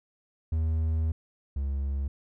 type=tone pair in turn; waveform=triangle; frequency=79.9 / 69.11 Hz; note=D#2 / C#2; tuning=+47 / -5 cents; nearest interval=minor third; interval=252 cents; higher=first; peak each=-22 / -25 dBFS; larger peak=first; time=0.52-1.12 / 1.56-2.08 s; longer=first; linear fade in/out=5 ms; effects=none